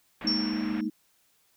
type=low-pass noise; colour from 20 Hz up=white; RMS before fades=-42 dBFS; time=0.21-0.81 s; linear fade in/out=2 ms; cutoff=2400 Hz; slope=24 dB/octave
type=chord; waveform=sine; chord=Ab suspended second; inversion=none; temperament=equal; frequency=207.7 / 233.1 / 311.1 Hz; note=Ab3 / Bb3 / Eb4; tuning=0 / 0 / 0 cents; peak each=-32 / -32 / -31 dBFS; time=0.24-0.9 s; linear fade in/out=10 ms
type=tone with exponential decay; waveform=sine; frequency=5450 Hz; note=F8; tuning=43 cents flat; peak=-22 dBFS; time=0.27-0.87 s; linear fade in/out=5 ms; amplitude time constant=130 ms
effects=white hiss -67 dBFS RMS until 1.56 s